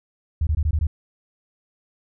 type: tone bursts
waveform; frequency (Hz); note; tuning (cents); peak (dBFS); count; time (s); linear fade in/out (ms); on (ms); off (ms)
sine; 77.3; D#2; -11; -17; 6; 0.41-0.87; 5; 60; 20
effects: none